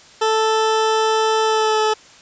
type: tone with pitch glide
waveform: 20% pulse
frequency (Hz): 440 to 432.7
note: A4 to A4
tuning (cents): 0 to -29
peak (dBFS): -10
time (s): 0.21-1.94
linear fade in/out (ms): 10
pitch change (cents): -29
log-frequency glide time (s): 1.44-1.8
effects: white hiss -45 dBFS RMS until 2.21 s + resampled to 16000 Hz